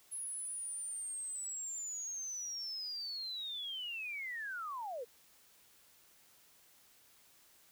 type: linear sweep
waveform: sine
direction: down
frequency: 10630 to 443.2 Hz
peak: -39 dBFS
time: 0.11-5.05 s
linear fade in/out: 20 ms
effects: white hiss -65 dBFS RMS until 7.71 s

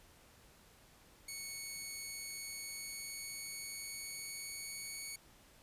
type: tone with pitch glide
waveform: 10% pulse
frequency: 2217 to 2231 Hz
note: C#7 to C#7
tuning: 0 to +11 cents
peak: -34 dBFS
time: 1.28-5.16 s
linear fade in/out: 5 ms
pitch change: +11 cents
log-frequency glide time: 2.13-4.99 s
effects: pink hiss -63 dBFS RMS until 5.62 s + resampled to 32000 Hz

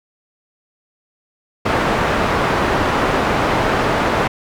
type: low-pass noise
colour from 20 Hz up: white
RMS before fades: -17 dBFS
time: 1.65-4.28 s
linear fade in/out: 10 ms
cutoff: 1200 Hz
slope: 12 dB/octave
effects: none

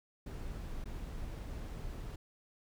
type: noise with dropouts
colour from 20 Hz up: brown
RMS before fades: -42 dBFS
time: 0.26-2.16 s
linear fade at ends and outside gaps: 5 ms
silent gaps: 0.842-0.856 s
effects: none

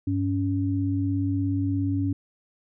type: tone pair together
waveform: sine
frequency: 98.99 / 280 Hz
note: G2 / C#4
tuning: +17 / +18 cents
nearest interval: octave + tritone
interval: 1801 cents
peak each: -25 dBFS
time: 0.07-2.13 s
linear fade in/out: 5 ms
effects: none

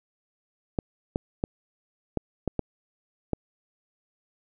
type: clicks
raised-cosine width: 2 ms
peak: -12 dBFS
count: 7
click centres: 0.788 / 1.159 / 1.439 / 2.173 / 2.477 / 2.593 / 3.333 s
effects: none

